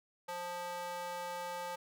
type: tone with high-pass filter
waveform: square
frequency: 176.2 Hz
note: F3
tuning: 16 cents sharp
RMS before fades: -41 dBFS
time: 0.28-1.76 s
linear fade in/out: 10 ms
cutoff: 710 Hz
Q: 3.6
effects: none